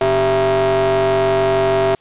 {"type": "ring-modulated tone", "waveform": "45% pulse", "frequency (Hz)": 137.8, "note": "C#3", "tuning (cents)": -10, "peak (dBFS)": -10, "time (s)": [0.01, 1.95], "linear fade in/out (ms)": 2, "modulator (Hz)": 528, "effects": ["white hiss -54 dBFS RMS until 2 s", "resampled to 8000 Hz"]}